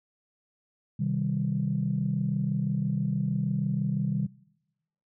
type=chord; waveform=sine; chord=C minor; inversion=none; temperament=just; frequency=130.81 / 156.98 / 196.22 Hz; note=C3 / Eb3 / G3; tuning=0 / +16 / +2 cents; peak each=-29 dBFS; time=0.99-4.27 s; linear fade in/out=10 ms; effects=noise-tail reverb RT60 0.9 s tail -23 dB re dry + tanh soft clip ceiling -16 dBFS